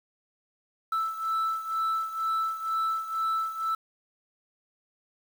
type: beating tone pair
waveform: sine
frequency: 1318.5 / 1320.6 Hz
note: E6 / E6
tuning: 0 / +3 cents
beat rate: 2.1 Hz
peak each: -26 / -30 dBFS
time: 0.92-3.75 s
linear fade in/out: 5 ms
effects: tanh soft clip ceiling -23 dBFS + 8-bit